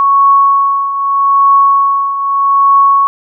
sine tone with tremolo, 1108.7 Hz, C#6, in tune, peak -3 dBFS, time 0-3.07 s, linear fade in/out 0 ms, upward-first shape triangle, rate 0.81 Hz, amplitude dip 70%, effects none

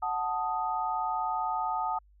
sine chord, D# diminished, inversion first, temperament equal, 740 / 880 / 1244.5 Hz, F#5 / A5 / D#6, 0 / 0 / 0 cents, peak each -33 / -31 / -33 dBFS, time 0.02-1.99 s, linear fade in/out 10 ms, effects added 50 Hz sine -57 dBFS peak until 2.2 s

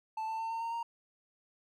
triangle tone with pitch steps, 880 / 889.7 / 899.5 / 909.5 / 919.5 / 929.6 Hz, A5 / A5 / A5 / A#5 / A#5 / A#5, 0 / +19 / +38 / -43 / -24 / -5 cents, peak -32 dBFS, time 0.17-0.83 s, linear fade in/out 5 ms, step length 110 ms, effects none

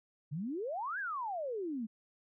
sine exponential two-way sweep, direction up then down, 134.5 to 1700 to 208.6 Hz, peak -35 dBFS, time 0.31-1.87 s, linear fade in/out 20 ms, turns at 0.99 s, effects none

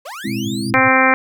30% pulse linear sweep, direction up, 480 to 4978 Hz, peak -26 dBFS, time 0.05-0.71 s, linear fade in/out 10 ms
sine chord, Ab augmented, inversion none, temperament equal, 207.7 / 261.6 / 329.6 Hz, Ab3 / C4 / E4, 0 / 0 / 0 cents, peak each -23 / -25 / -26 dBFS, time 0.24-0.75 s, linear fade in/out 10 ms
pink band-pass noise, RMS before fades -29 dBFS, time 0.27-0.89 s, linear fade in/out 10 ms, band 110 to 130 Hz, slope 96 dB/octave
harmonic tone, 261.6 Hz, C4, in tune, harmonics 1 / 2 / 3 / 4 / 5 / 6 / 7 / 8 / 9, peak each -19 / -19 / -19 / -19 / -19 / -19 / -19 / -19 / -19 dBFS, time 0.74-1.14 s, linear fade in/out 0 ms
effects none

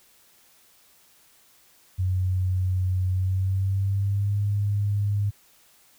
sine tone with pitch glide, 92.5 to 102.04 Hz, F#2 to G#2, 0 to -30 cents, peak -21 dBFS, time 1.98-5.31 s, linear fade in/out 20 ms, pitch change +170 cents, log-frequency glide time 3.11-4.38 s, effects white hiss -58 dBFS RMS until 5.98 s

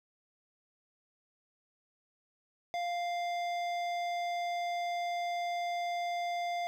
sine tone with hard clipping, 698 Hz, F5, 1 cent flat, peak -34 dBFS, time 2.74-6.67 s, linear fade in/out 0 ms, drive 13 dB, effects none

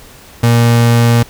35% pulse tone, 117.8 Hz, A#2, 19 cents sharp, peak -5 dBFS, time 0.43-1.23 s, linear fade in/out 5 ms, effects pink hiss -38 dBFS RMS until 1.29 s

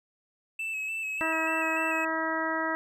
triangle tone with vibrato, 2609 Hz, E7, 18 cents flat, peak -29 dBFS, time 0.59-2.05 s, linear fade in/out 5 ms, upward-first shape square, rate 3.4 Hz, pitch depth 28 cents each way
harmonic tone, 321.5 Hz, E4, 43 cents flat, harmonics 1 / 2 / 3 / 4 / 5 / 6, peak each -34 / -34 / -34 / -34 / -34 / -34 dBFS, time 1.21-2.75 s, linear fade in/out 0 ms
effects none

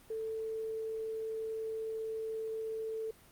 sine tone, 443 Hz, A4, 12 cents sharp, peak -35 dBFS, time 0.1-3.11 s, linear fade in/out 5 ms, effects pink hiss -60 dBFS RMS until 3.31 s + Opus 32 kbps

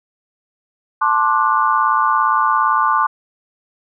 sine chord, D dominant seventh, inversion second, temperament just, 881 / 1057.2 / 1174.7 / 1468.3 Hz, A5 / C6 / D6 / F#6, +2 / +18 / 0 / -14 cents, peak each -19 / -17 / -16 / -22 dBFS, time 1.01-3.07 s, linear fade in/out 10 ms, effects none

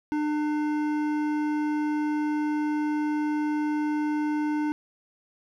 triangle tone with hard clipping, 300 Hz, D4, 37 cents sharp, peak -26 dBFS, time 0.12-4.72 s, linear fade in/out 0 ms, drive 16 dB, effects none

